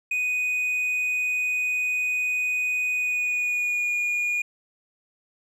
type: tone with pitch glide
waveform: triangle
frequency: 2489 to 2438 Hz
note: D#7 to D#7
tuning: 0 to -36 cents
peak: -21 dBFS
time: 0.11-4.42 s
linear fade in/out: 5 ms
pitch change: -36 cents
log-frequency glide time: 2.92-3.93 s
effects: none